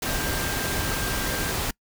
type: tone in noise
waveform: sine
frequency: 1587 Hz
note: G6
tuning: 21 cents sharp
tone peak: -34 dBFS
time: 0.06-1.52 s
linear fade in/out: 5 ms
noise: pink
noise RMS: -27 dBFS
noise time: 0.02-1.71 s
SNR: -10 dB
effects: noise-tail reverb RT60 0.1 s tail -25 dB re dry